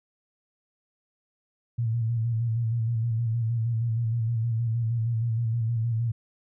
sine tone with vibrato, 115 Hz, A#2, 23 cents flat, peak -23 dBFS, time 1.78-6.12 s, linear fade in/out 10 ms, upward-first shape square, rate 6.4 Hz, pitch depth 47 cents each way, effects none

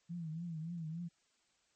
sine tone with vibrato, 164.81 Hz, E3, in tune, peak -39 dBFS, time 0.09-1.09 s, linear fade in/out 20 ms, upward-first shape triangle, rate 3.5 Hz, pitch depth 120 cents each way, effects white hiss -75 dBFS RMS until 1.75 s + MP3 32 kbps

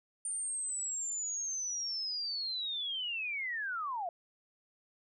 sine linear sweep, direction down, 9070 to 660 Hz, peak -34 dBFS, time 0.25-4.09 s, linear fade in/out 2 ms, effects none

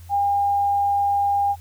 sine tone, 806 Hz, G5, 48 cents sharp, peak -17 dBFS, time 0.09-1.56 s, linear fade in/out 50 ms, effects added 86 Hz sine -39 dBFS peak until 1.6 s + white hiss -53 dBFS RMS until 1.6 s

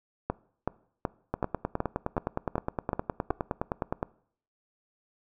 two click trains, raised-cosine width 1 ms, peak -14 / -13 dBFS, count 27 / 9, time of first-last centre 1.34-4.029 / 0.3-3.308 s, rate 9.67 / 2.66 Hz, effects noise-tail reverb RT60 0.6 s tail -22 dB re dry

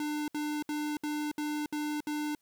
square tone bursts, 299.1 Hz, D4, 32 cents sharp, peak -32 dBFS, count 7, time 0-2.35 s, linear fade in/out 2 ms, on 280 ms, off 65 ms, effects white hiss -75 dBFS RMS until 2.41 s

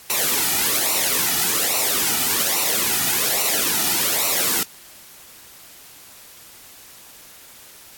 white noise with flanger, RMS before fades -20 dBFS, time 0.1-4.63 s, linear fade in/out 0 ms, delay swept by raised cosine 0.6 to 1.9 ms, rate 1.2 Hz, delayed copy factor -0.75, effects white hiss -44 dBFS RMS until 7.97 s + AAC 64 kbps

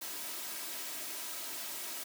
white noise with comb filter, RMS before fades -41 dBFS, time 0.01-2.04 s, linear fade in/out 10 ms, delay 3.1 ms, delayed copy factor +0.5, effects high-pass 200 Hz 12 dB/octave

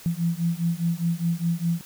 sine beating tone pair, 166.6 / 171.5 Hz, E3 / F3, +19 / -31 cents, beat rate 4.9 Hz, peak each -25 dBFS, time 0.06-1.81 s, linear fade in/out 0 ms, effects white hiss -46 dBFS RMS until 1.85 s

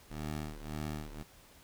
15% pulse ring-modulated tone, 75.7 Hz, D#2, 47 cents flat, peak -29 dBFS, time 0.1-1.23 s, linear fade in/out 10 ms, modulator 38.8 Hz, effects pink hiss -59 dBFS RMS until 1.63 s

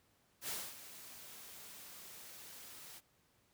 white noise with ADSR envelope, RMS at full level -40 dBFS, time 0.41-3.01 s, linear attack 76 ms, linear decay 250 ms, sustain -13 dB, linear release 37 ms, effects pink hiss -73 dBFS RMS until 3.53 s + high-pass 60 Hz 12 dB/octave

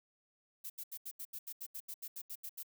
violet noise bursts, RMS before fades -44 dBFS, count 15, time 0.64-2.632 s, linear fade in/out 10 ms, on 60 ms, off 78 ms, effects none

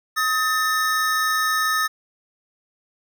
square tone pair together, 1264.4 / 1787 Hz, D#6 / A6, +27 / +26 cents, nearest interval tritone, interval 599 cents, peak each -22 / -23 dBFS, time 0.16-1.88 s, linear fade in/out 20 ms, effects none

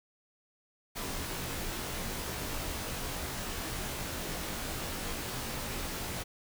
pink noise with comb filter, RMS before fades -37 dBFS, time 0.95-6.24 s, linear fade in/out 20 ms, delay 20 ms, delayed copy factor -0.95, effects none

